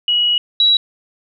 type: tone pair in turn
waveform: sine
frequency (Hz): 2913 / 3896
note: F#7 / B7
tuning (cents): -28 / -24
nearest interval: perfect fourth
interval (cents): 504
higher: second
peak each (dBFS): -12 / -9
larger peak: second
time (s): 0.08-0.38 / 0.6-0.77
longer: first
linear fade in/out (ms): 2
effects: none